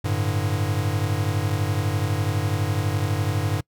square chord, G suspended second, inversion none, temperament equal, 98 / 110 / 146.83 Hz, G2 / A2 / D3, 0 / 0 / 0 cents, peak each -25 / -27 / -29 dBFS, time 0.04-3.61 s, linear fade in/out 10 ms, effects noise-tail reverb RT60 0.1 s tail -25 dB re dry

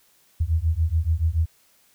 sine beating tone pair, 77.78 / 84.78 Hz, D#2 / E2, 0 / +49 cents, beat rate 7 Hz, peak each -22 dBFS, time 0.4-1.46 s, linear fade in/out 10 ms, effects white hiss -60 dBFS RMS until 1.94 s

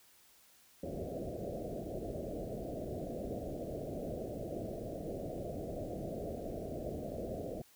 white low-pass noise, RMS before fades -41 dBFS, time 0.83-7.62 s, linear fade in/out 5 ms, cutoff 690 Hz, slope 96 dB/octave, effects white hiss -64 dBFS RMS until 7.75 s

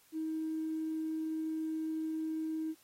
triangle tone with tanh clipping, 316.9 Hz, D#4, 32 cents sharp, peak -33 dBFS, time 0.12-2.75 s, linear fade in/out 50 ms, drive 2 dB, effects white hiss -65 dBFS RMS until 2.83 s + AAC 48 kbps

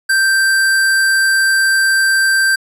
square tone, 1568 Hz, G6, in tune, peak -11 dBFS, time 0.09-2.56 s, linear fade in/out 10 ms, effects resampled to 32000 Hz

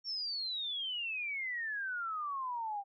sine exponential sweep, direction down, 5540 to 784 Hz, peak -35 dBFS, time 0.04-2.84 s, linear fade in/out 50 ms, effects none

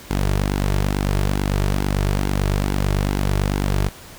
sawtooth tone with flanger, 49 Hz, G1, in tune, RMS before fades -20 dBFS, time 0.1-3.89 s, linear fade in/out 10 ms, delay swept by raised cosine 1.6 to 4 ms, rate 2.3 Hz, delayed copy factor -0.5, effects pink hiss -41 dBFS RMS until 4.18 s

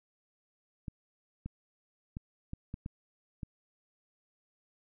clicks, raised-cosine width 5 ms, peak -26 dBFS, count 7, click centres 0.882 / 1.46 / 2.169 / 2.534 / 2.741 / 2.861 / 3.432 s, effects none

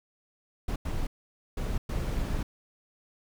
brown noise bursts at uneven times, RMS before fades -30 dBFS, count 4, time 0.68-0.76 / 0.85-1.07 / 1.57-1.78 / 1.89-2.43 s, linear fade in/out 5 ms, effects none

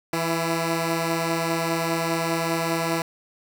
10% pulse tone pair together, 164.81 / 334.6 Hz, E3 / E4, 0 / +26 cents, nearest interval octave, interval 1226 cents, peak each -16 / -19 dBFS, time 0.13-3.02 s, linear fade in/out 2 ms, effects none

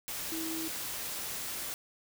sine tone in noise, 323.7 Hz, E4, 31 cents flat, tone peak -36 dBFS, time 0.32-0.68 s, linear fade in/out 0 ms, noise white, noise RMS -38 dBFS, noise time 0.08-1.74 s, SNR -1 dB, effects none

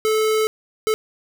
square tone bursts at uneven times, 434.8 Hz, A4, 21 cents flat, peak -17 dBFS, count 2, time 0.05-0.47 / 0.87-0.94 s, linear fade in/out 0 ms, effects none

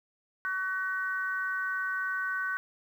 harmonic tone, 376.8 Hz, F#4, 32 cents sharp, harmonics 3 / 4 / 5, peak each -37 / -30 / -41 dBFS, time 0.45-2.57 s, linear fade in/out 0 ms, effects 10-bit

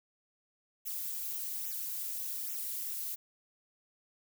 violet noise with flanger, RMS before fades -38 dBFS, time 0.85-3.16 s, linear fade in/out 20 ms, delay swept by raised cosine 0.21 to 4.61 ms, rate 1.2 Hz, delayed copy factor -0.95, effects none

